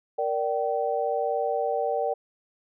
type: chord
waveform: sine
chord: G minor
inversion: first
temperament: equal with one note detuned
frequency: 466.2 / 587.3 / 771 Hz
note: Bb4 / D5 / G5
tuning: 0 / 0 / -29 cents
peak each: -28 dBFS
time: 0.18-2.14 s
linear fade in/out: 10 ms
effects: none